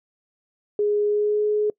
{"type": "tone with pitch glide", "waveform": "sine", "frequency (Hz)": [415.3, 421.3], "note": ["G#4", "G#4"], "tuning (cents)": [0, 25], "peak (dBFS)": -18, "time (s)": [0.79, 1.7], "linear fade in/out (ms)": 2, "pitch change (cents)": 25, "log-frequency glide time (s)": [1.06, 1.45], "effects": ["noise-tail reverb RT60 0.1 s tail -24 dB re dry"]}